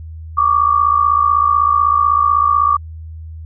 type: tone pair together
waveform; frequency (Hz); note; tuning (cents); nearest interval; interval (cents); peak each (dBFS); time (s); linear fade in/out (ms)
sine; 1134 / 1190; C#6 / D6; +39 / +22; minor second; 83; -13; 0.37-2.77; 10
effects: added 80 Hz sine -28 dBFS peak until 3.45 s